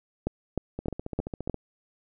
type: two click trains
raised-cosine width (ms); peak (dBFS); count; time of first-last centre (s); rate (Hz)
2; -20 / -13; 12 / 5; 0.79-1.543 / 0.27-1.497; 14.6 / 3.26
effects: none